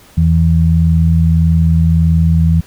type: tone pair together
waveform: sine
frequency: 82.41 / 164.06 Hz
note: E2 / E3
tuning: 0 / -8 cents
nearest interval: octave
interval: 1192 cents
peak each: -10 dBFS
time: 0.17-2.61 s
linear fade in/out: 10 ms
effects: pink hiss -43 dBFS RMS until 2.66 s